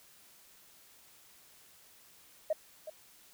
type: tone with echo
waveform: sine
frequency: 622.3 Hz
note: D#5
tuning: in tune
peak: -26 dBFS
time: 2.5-2.53 s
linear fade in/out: 5 ms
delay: 370 ms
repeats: 1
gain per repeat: -13 dB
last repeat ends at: 2.9 s
effects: tanh soft clip ceiling -22 dBFS + white hiss -60 dBFS RMS until 3.33 s